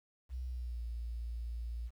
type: tone with pitch glide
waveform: sine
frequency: 62.9 to 58.01 Hz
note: B1 to A#1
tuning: +32 to -8 cents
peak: -37 dBFS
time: 0.29-1.91 s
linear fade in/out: 50 ms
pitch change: -140 cents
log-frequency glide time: 0.46-0.83 s
effects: 11-bit